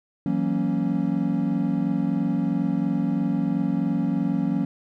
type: chord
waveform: triangle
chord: F# dominant seventh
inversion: third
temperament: equal with one note detuned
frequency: 164.81 / 187.8 / 233.1 / 277.2 Hz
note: E3 / F#3 / A#3 / C#4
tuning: 0 / +26 / 0 / 0 cents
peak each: -26 / -24 / -25 / -24 dBFS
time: 0.26-4.65 s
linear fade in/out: 2 ms
effects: none